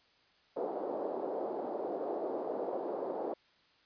pink band-pass noise, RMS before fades -37 dBFS, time 0.56-3.34 s, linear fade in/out 10 ms, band 360 to 720 Hz, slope 24 dB/octave, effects white hiss -67 dBFS RMS until 3.85 s + resampled to 11025 Hz

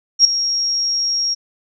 sine tone with ADSR envelope, 5588 Hz, F8, in tune, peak -3 dBFS, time 0.19-1.35 s, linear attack 59 ms, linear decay 3 ms, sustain -13 dB, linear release 21 ms, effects none

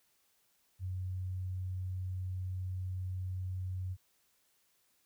sine tone, 92.5 Hz, F#2, in tune, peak -35 dBFS, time 0.79-3.97 s, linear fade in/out 50 ms, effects white hiss -73 dBFS RMS until 5.05 s

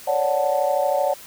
sine chord, D major seventh, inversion third, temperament equal, 554.4 / 587.3 / 740 / 880 Hz, C#5 / D5 / F#5 / A5, 0 / 0 / 0 / 0 cents, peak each -22 / -22 / -23 / -27 dBFS, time 0.07-1.14 s, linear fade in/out 10 ms, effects tanh soft clip ceiling -7 dBFS + white hiss -42 dBFS RMS until 1.26 s

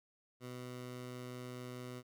15% pulse tone, 124.8 Hz, B2, 19 cents sharp, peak -38 dBFS, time 0.4-2.03 s, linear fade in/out 50 ms, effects none

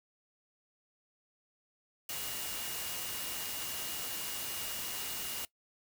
sine tone in noise, 2857 Hz, F7, 39 cents sharp, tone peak -47 dBFS, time 2.09-5.45 s, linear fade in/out 2 ms, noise white, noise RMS -39 dBFS, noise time 2.09-5.45 s, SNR -11 dB, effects noise-tail reverb RT60 0.1 s tail -20 dB re dry

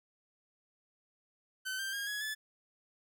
sawtooth tone with pitch steps, 1525 / 1574.2 / 1625 / 1677.5 / 1731.6 Hz, G6 / G6 / G#6 / G#6 / A6, -48 / +7 / -38 / +17 / -28 cents, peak -32 dBFS, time 1.65-2.35 s, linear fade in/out 20 ms, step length 140 ms, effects none

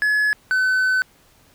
triangle tone pair in turn, 1700 / 1514.5 Hz, G#6 / F#6, +40 / +40 cents, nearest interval major second, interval 200 cents, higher first, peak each -14 dBFS, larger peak neither, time 0.02-0.33 / 0.51-1.02 s, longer second, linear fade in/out 0 ms, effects pink hiss -55 dBFS RMS until 1.54 s

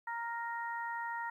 harmonic tone, 466.2 Hz, A#4, in tune, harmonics 2 / 3 / 4, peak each -38 / -44 / -42 dBFS, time 0.07-1.3 s, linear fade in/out 5 ms, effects 12-bit

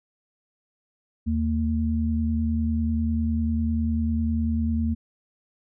sine tone pair together, 79.05 / 227.1 Hz, D#2 / A#3, +28 / -45 cents, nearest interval octave + tritone, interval 1827 cents, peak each -24 dBFS, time 1.26-4.95 s, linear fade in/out 20 ms, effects none

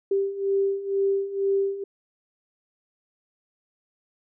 sine beating tone pair, 392 / 394.1 Hz, G4 / G4, 0 / +9 cents, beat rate 2.1 Hz, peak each -27 / -23 dBFS, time 0.11-1.84 s, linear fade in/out 5 ms, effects none

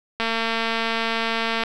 click train, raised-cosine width 0.3 ms, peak -8 dBFS, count 327, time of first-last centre 0.2-1.636 s, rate 227 Hz, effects none

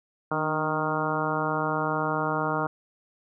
harmonic tone with a mistuned harmonic, 155.56 Hz, D#3, in tune, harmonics 1 / 2 / 3 / 4 / 5 / 6 / 7 / 8 / 9, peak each -33 / -33 / -33 / -33 / -33 / -33 / -33 / -33 / -33 dBFS, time 0.31-2.67 s, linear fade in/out 5 ms, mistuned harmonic 2, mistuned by -43 cents, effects none

